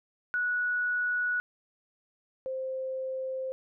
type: tone pair in turn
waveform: sine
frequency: 1468 / 523.5 Hz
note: F#6 / C5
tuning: -14 / +1 cents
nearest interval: octave + tritone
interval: 1785 cents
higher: first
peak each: -26 / -31 dBFS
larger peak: first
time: 0.34-1.4 / 2.46-3.52 s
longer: neither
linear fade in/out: 0 ms
effects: none